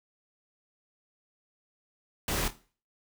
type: noise with echo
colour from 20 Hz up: pink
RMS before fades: -30 dBFS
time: 2.28-2.48 s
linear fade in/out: 2 ms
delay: 26 ms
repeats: 3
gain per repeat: -12 dB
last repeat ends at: 2.558 s
effects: noise-tail reverb RT60 0.4 s tail -17 dB re dry